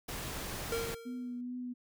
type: noise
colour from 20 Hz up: pink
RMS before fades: -40 dBFS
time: 0.08-0.95 s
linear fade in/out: 10 ms
type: tone with exponential decay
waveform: square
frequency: 460.9 Hz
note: A#4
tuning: 20 cents flat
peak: -31 dBFS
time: 0.72-1.41 s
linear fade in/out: 2 ms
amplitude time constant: 150 ms
type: tone with vibrato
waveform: sine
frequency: 246.9 Hz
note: B3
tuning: in tune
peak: -37 dBFS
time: 1.05-1.74 s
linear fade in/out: 20 ms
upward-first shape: triangle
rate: 2.4 Hz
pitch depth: 22 cents each way
effects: none